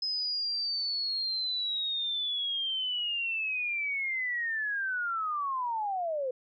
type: linear sweep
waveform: sine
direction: down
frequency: 5100 to 494.5 Hz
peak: -29 dBFS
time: 0.02-6.31 s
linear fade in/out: 5 ms
effects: none